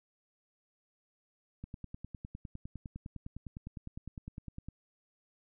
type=click train; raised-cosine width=5 ms; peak=-30 dBFS; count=31; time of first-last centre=1.64-4.686 s; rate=9.85 Hz; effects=none